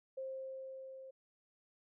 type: tone with level ramp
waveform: sine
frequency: 529 Hz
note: C5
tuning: 19 cents sharp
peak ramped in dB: -39 to -49 dBFS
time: 0.17-1.11 s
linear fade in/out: 10 ms
effects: none